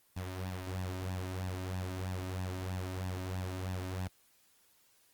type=tone with flanger; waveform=sawtooth; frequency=92.5 Hz; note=F#2; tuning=in tune; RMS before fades=-38 dBFS; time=0.16-4.08 s; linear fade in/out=10 ms; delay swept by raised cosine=1.1 to 3.3 ms; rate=3.1 Hz; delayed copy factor=+0.65; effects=white hiss -68 dBFS RMS until 5.13 s + Opus 24 kbps